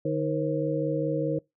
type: tone cluster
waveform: sine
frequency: 150.5 / 315 / 472.2 / 537 Hz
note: D3 / D#4 / A#4 / C5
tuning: +43 / +21 / +22 / +45 cents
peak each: -30 dBFS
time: 0.05-1.39 s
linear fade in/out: 5 ms
effects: noise-tail reverb RT60 0.2 s tail -25 dB re dry